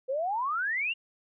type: exponential sweep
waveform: sine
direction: up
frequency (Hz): 502 to 2883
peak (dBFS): -27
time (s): 0.08-0.94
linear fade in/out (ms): 20
effects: none